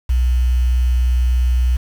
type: tone with quantisation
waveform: sine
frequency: 61.74 Hz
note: B1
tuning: in tune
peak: -12 dBFS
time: 0.09-1.77 s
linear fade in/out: 10 ms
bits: 6
effects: none